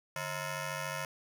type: ring-modulated tone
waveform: 10% pulse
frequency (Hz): 392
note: G4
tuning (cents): 0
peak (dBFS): -24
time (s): 0.16-1.05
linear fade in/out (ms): 2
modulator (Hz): 243
effects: none